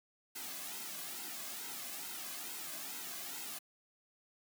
white noise with flanger, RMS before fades -44 dBFS, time 0.35-3.59 s, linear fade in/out 10 ms, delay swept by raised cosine 1.7 to 2.2 ms, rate 2.3 Hz, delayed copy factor -0.65, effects high-pass 200 Hz 12 dB/octave

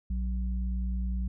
sine tone pair together, 59.18 / 187.9 Hz, A#1 / F#3, +27 / +27 cents, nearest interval octave + minor sixth, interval 2000 cents, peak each -28 / -37 dBFS, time 0.1-1.28 s, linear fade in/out 5 ms, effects none

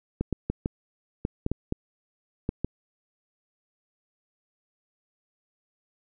clicks, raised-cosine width 3 ms, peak -13 dBFS, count 10, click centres 0.21 / 0.327 / 0.5 / 0.659 / 1.251 / 1.464 / 1.516 / 1.724 / 2.491 / 2.646 s, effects none

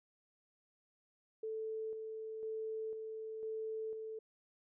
sine tone with tremolo, 440 Hz, A4, in tune, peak -38 dBFS, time 1.43-4.19 s, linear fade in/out 5 ms, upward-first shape square, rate 1 Hz, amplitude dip 35%, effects none

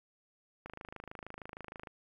click train, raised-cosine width 0.5 ms, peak -29 dBFS, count 33, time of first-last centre 0.66-1.872 s, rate 26.4 Hz, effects 11-bit

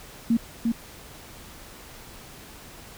sine tone with echo, 230.9 Hz, A#3, 16 cents flat, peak -17 dBFS, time 0.3-0.37 s, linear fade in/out 5 ms, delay 350 ms, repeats 1, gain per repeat -3 dB, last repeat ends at 0.72 s, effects pink hiss -45 dBFS RMS until 2.97 s

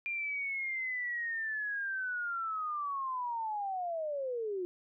sine linear sweep, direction down, 2400 to 349.2 Hz, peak -33 dBFS, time 0.06-4.65 s, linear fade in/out 0 ms, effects none

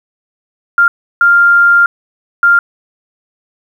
sine tone bursts at uneven times, 1396.9 Hz, F6, in tune, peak -4 dBFS, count 3, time 0.78-0.88 / 1.21-1.86 / 2.43-2.59 s, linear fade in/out 2 ms, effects 7-bit

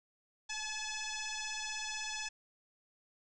sine tone with frequency modulation, 1726 Hz, A6, 34 cents flat, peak -37 dBFS, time 0.49-2.29 s, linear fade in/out 10 ms, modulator 859 Hz, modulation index 6, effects none

